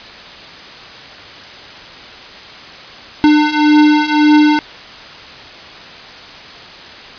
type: beating tone pair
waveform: square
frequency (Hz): 299.1 / 300.9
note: D4 / D4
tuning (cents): +32 / +42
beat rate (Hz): 1.8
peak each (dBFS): -13 / -10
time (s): 3.24-4.59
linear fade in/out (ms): 0
effects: white hiss -33 dBFS RMS until 7.18 s + resampled to 11025 Hz